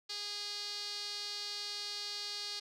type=tone with band-pass filter; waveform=sawtooth; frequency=410.9 Hz; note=G#4; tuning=18 cents flat; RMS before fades=-41 dBFS; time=0.09-2.6 s; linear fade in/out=10 ms; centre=4500 Hz; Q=4.8; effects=none